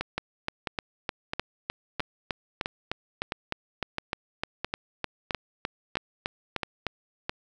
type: two click trains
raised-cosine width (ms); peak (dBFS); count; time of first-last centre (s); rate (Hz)
0.3; -12 / -13; 23 / 12; 0.18-6.867 / 0.01-7.295; 3.29 / 1.51
effects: none